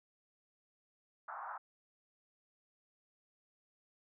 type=band-pass noise; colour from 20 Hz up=white; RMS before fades=-45 dBFS; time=1.28-1.58 s; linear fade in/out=5 ms; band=730 to 1400 Hz; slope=48 dB/octave; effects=none